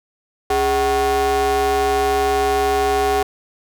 square ring-modulated tone, 172.5 Hz, F3, 21 cents flat, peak -13 dBFS, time 0.5-3.23 s, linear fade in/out 5 ms, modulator 584 Hz, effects none

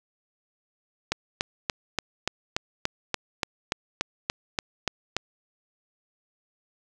click train, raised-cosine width 0.2 ms, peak -7 dBFS, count 15, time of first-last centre 1.12-5.166 s, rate 3.46 Hz, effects none

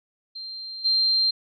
sine tone with level steps, 4163 Hz, C8, 10 cents flat, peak -33 / -18 dBFS, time 0.35-1.31 s, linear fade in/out 10 ms, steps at 0.84 s, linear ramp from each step 20 ms, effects none

